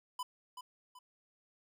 square tone with echo, 1000 Hz, B5, 21 cents sharp, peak -37 dBFS, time 0.19-0.23 s, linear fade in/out 5 ms, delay 380 ms, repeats 2, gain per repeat -8 dB, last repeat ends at 0.99 s, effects none

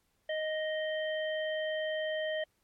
harmonic tone, 623 Hz, D#5, 2 cents sharp, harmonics 1 / 3 / 5, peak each -32 / -38 / -42 dBFS, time 0.29-2.44 s, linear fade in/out 5 ms, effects pink hiss -75 dBFS RMS until 2.63 s + MP3 64 kbps

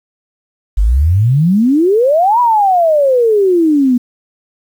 sine exponential two-way sweep, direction up then down, 46.25 to 993 to 239 Hz, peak -7 dBFS, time 0.77-3.98 s, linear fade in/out 10 ms, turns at 2.4 s, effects 7-bit

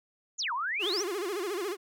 sine exponential two-way sweep, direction down then up, 7450 to 910 to 6280 Hz, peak -29 dBFS, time 0.38-1.03 s, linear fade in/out 20 ms, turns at 0.53 s
45% pulse tone with vibrato, 381.4 Hz, G4, 47 cents flat, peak -31 dBFS, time 0.79-1.77 s, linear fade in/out 50 ms, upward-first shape sine, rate 14 Hz, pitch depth 190 cents each way
effects none

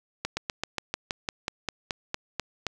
slowing click train, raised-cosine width 0.2 ms, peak -11 dBFS, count 14, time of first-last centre 0.25-2.667 s, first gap 120 ms, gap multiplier 1.07, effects none

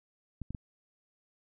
clicks, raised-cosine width 5 ms, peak -26 dBFS, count 3, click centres 0.417 / 0.506 / 0.548 s, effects none

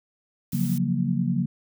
blue noise, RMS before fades -39 dBFS, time 0.52-0.78 s, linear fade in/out 2 ms
sine chord, Gb major seventh, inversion second, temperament equal, 138.59 / 174.61 / 185 / 233.1 Hz, Db3 / F3 / Gb3 / Bb3, 0 / 0 / 0 / 0 cents, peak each -27 dBFS, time 0.53-1.46 s, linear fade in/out 5 ms
effects none

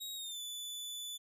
sawtooth tone with pitch glide, 3797 to 3482 Hz, A#7 to A7, +31 to -19 cents, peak -38 dBFS, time 0-1.18 s, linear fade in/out 20 ms, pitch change -150 cents, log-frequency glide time 0.15-0.4 s, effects none

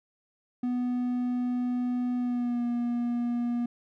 triangle tone with pitch glide, 246.9 to 239.5 Hz, B3 to A#3, 0 to +47 cents, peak -24 dBFS, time 0.63-3.66 s, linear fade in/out 5 ms, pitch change -53 cents, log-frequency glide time 2.17-2.64 s, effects none

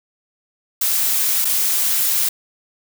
blue noise with dropouts, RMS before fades -18 dBFS, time 0.81-2.29 s, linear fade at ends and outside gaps 5 ms, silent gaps 1.447-1.451 s, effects none

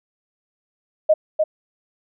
sine tone with echo, 622.3 Hz, D#5, in tune, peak -10 dBFS, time 1.09-1.14 s, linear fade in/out 10 ms, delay 300 ms, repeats 1, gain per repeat -4 dB, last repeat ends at 1.44 s, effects none

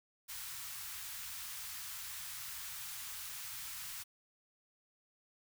white band-stop noise, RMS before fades -45 dBFS, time 0.28-4.04 s, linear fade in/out 20 ms, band 130 to 970 Hz, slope 24 dB/octave, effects none

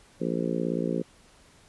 harmonic tone, 57.7 Hz, A#1, 17 cents flat, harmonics 3 / 4 / 5 / 6 / 7 / 8 / 9, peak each -31 / -32 / -33 / -34 / -34 / -35 / -36 dBFS, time 0.2-1.03 s, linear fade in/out 20 ms, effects pink hiss -57 dBFS RMS until 1.68 s + resampled to 24000 Hz

